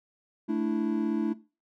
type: chord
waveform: triangle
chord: A suspended fourth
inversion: none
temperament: equal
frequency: 220 / 293.7 / 329.6 Hz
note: A3 / D4 / E4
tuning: 0 / 0 / 0 cents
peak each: -28 dBFS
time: 0.48-1.34 s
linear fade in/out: 20 ms
effects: noise-tail reverb RT60 0.3 s tail -17 dB re dry